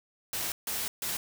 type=noise bursts at uneven times; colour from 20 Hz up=white; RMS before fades=-33 dBFS; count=3; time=0.33-0.52 / 0.67-0.88 / 1.02-1.17 s; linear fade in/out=2 ms; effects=none